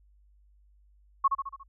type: tone with echo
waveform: sine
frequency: 1098 Hz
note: C#6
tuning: 17 cents flat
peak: -18 dBFS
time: 1.24-1.28 s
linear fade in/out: 10 ms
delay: 71 ms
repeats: 5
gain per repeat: -5 dB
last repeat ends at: 1.635 s
effects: added 50 Hz sine -58 dBFS peak until 1.68 s